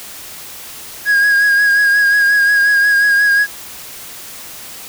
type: tone with vibrato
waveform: triangle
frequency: 1643 Hz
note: G#6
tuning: 19 cents flat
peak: -7 dBFS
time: 1.05-3.47 s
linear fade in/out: 50 ms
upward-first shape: sine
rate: 5.6 Hz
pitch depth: 30 cents each way
effects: white hiss -32 dBFS RMS until 4.88 s